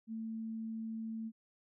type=tone; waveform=sine; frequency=223.3 Hz; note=A3; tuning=26 cents sharp; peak=-38 dBFS; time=0.07-1.32 s; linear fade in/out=50 ms; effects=none